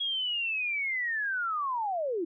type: linear sweep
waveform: sine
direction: down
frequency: 3322 to 311.1 Hz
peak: -28 dBFS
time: 0-2.25 s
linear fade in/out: 10 ms
effects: none